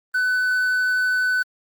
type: tone with quantisation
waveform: triangle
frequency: 1502 Hz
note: F#6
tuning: 26 cents sharp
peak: -16 dBFS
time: 0.14-1.43 s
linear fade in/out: 10 ms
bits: 7
effects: Opus 24 kbps